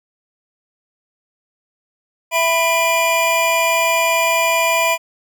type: tone cluster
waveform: square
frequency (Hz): 663 / 990 / 2404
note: E5 / B5 / D7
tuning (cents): +10 / +4 / +40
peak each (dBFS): -19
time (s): 2.31-4.98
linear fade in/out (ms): 50
effects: none